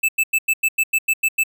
square tone bursts, 2632 Hz, E7, 3 cents flat, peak -15 dBFS, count 10, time 0.03-1.437 s, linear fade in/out 10 ms, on 57 ms, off 93 ms, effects none

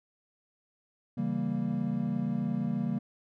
triangle chord, C# diminished seventh, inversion none, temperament equal, 138.59 / 164.81 / 196 / 233.1 Hz, C#3 / E3 / G3 / Bb3, 0 / 0 / 0 / 0 cents, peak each -34 / -34 / -31 / -30 dBFS, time 1.17-2.99 s, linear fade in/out 10 ms, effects none

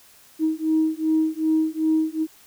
sine beating tone pair, 314.8 / 317.4 Hz, D#4 / D#4, +20 / +35 cents, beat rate 2.6 Hz, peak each -21 dBFS, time 0.39-2.27 s, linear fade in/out 50 ms, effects tanh soft clip ceiling -11 dBFS + white hiss -52 dBFS RMS until 2.46 s

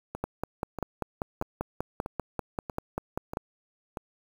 two click trains, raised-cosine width 1 ms, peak -20 / -15 dBFS, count 7 / 17, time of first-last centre 0.15-3.972 / 0.24-3.371 s, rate 1.57 / 5.11 Hz, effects 7-bit

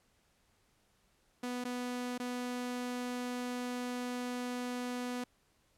sawtooth tone with dropouts, 246.9 Hz, B3, in tune, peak -32 dBFS, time 1.43-5.24 s, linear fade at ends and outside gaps 5 ms, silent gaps 1.641-1.65 / 2.179-2.198 s, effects pink hiss -72 dBFS RMS until 5.77 s + low-pass 12000 Hz 12 dB/octave

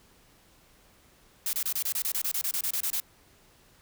blue noise bursts, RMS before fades -29 dBFS, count 16, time 1.46-3.001 s, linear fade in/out 2 ms, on 71 ms, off 27 ms, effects pink hiss -60 dBFS RMS until 3.81 s

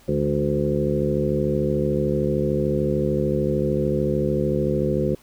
harmonic tone with a mistuned harmonic, 73.42 Hz, D2, in tune, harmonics 1 / 2 / 3 / 4 / 5 / 6 / 7, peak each -31 / -25 / -26 / -31 / -25 / -29 / -26 dBFS, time 0.08-5.15 s, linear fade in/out 5 ms, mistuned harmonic 3, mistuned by -59 cents, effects pink hiss -53 dBFS RMS until 5.22 s

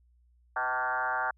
sine tone with frequency modulation, 1153 Hz, D6, 32 cents flat, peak -27 dBFS, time 0.56-1.31 s, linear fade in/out 5 ms, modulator 130 Hz, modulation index 3.5, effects added 60 Hz sine -61 dBFS peak until 1.37 s

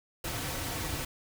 pink noise with comb filter, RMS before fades -35 dBFS, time 0.24-1.05 s, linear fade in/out 5 ms, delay 4.9 ms, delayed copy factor -0.55, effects none

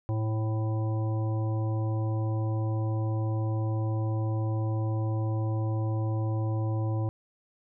harmonic tone with a mistuned harmonic, 110 Hz, A2, in tune, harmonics 1 / 3 / 5 / 7 / 9, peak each -26 / -36 / -40 / -43 / -45 dBFS, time 0.09-7.09 s, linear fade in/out 0 ms, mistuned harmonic 5, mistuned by -19 cents, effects none

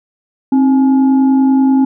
sine tone with frequency modulation, 265.4 Hz, C4, 25 cents sharp, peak -7 dBFS, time 0.52-1.85 s, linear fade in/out 5 ms, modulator 581 Hz, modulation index 0.36, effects none

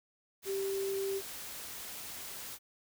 sine tone in noise, 390.6 Hz, G4, 6 cents flat, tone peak -32 dBFS, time 0.45-1.22 s, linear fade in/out 50 ms, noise white, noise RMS -44 dBFS, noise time 0.42-2.59 s, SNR +9 dB, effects none

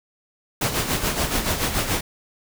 pink noise with tremolo, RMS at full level -21 dBFS, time 0.61-2.01 s, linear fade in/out 5 ms, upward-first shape sine, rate 7 Hz, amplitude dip 60%, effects none

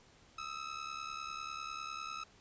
sawtooth ring-modulated tone, 1291 Hz, E6, 37 cents flat, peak -34 dBFS, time 0.38-2.24 s, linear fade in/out 5 ms, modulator 35 Hz, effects pink hiss -63 dBFS RMS until 2.4 s + resampled to 16000 Hz

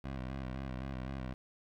15% pulse tone with vibrato, 65.41 Hz, C2, in tune, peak -32 dBFS, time 0.04-1.34 s, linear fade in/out 5 ms, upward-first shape square, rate 3.9 Hz, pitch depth 52 cents each way, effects low-pass 3000 Hz 12 dB/octave + 11-bit

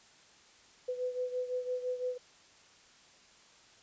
sine beating tone pair, 499.9 / 505.8 Hz, B4 / B4, +21 / +41 cents, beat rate 5.9 Hz, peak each -34 / -39 dBFS, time 0.88-2.18 s, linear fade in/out 10 ms, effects white hiss -60 dBFS RMS until 3.82 s + resampled to 16000 Hz

